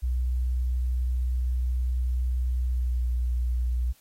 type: tone with pitch glide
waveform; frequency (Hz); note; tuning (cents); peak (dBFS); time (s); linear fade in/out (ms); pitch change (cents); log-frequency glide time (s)
sine; 62.2 to 60.88; B1 to B1; +13 to -24; -23; 0.02-3.93; 20; -37; 2.68-3.04
effects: white hiss -61 dBFS RMS until 4 s + AAC 48 kbps